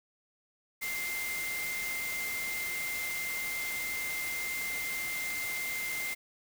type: tone in noise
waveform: sine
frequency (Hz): 2093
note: C7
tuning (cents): 0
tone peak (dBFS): -34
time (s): 0.81-6.15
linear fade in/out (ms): 20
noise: white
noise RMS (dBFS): -39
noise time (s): 0.81-6.15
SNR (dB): +2
effects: none